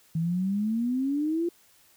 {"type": "exponential sweep", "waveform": "sine", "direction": "up", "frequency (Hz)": [159.2, 349.2], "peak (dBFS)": -24, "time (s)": [0.15, 1.49], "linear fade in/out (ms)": 5, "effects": ["white hiss -60 dBFS RMS until 1.96 s"]}